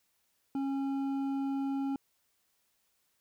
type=tone with hard clipping; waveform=sine; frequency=273.5 Hz; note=C#4; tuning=23 cents flat; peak=-32 dBFS; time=0.55-1.96 s; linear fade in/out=2 ms; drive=7 dB; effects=white hiss -75 dBFS RMS until 3.2 s